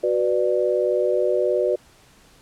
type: chord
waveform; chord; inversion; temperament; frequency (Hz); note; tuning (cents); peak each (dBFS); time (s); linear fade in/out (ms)
sine; B minor; second; just; 370.4 / 493.9 / 592.7; F#4 / B4 / D5; +2 / 0 / +16; -22; 0.03-1.76; 10
effects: pink hiss -53 dBFS RMS until 2.41 s + low-pass 11000 Hz 12 dB/octave